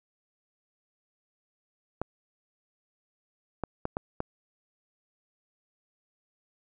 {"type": "clicks", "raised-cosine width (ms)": 1, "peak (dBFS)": -16, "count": 5, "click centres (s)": [2.016, 3.637, 3.854, 3.969, 4.204], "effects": []}